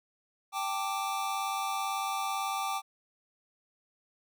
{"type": "chord", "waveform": "square", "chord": "G suspended second", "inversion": "none", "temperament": "just", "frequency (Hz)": [784, 882, 1176], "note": ["G5", "A5", "D6"], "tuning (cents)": [0, 4, 2], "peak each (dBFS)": [-35, -39, -35], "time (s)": [0.52, 2.82], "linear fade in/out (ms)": 50, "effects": []}